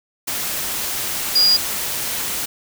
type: tone in noise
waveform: sine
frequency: 4852 Hz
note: D#8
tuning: 44 cents flat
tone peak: -11 dBFS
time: 1.35-1.57 s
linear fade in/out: 10 ms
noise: white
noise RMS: -24 dBFS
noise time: 0.27-2.46 s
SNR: +10 dB
effects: none